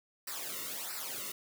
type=noise with flanger; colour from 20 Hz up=white; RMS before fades=-40 dBFS; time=0.27-1.32 s; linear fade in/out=5 ms; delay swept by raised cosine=0.3 to 1.26 ms; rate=1.5 Hz; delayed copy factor=-0.8; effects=none